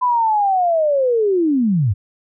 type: linear sweep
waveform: sine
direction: down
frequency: 1012 to 87.4 Hz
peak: -13 dBFS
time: 0.01-1.94 s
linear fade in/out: 20 ms
effects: none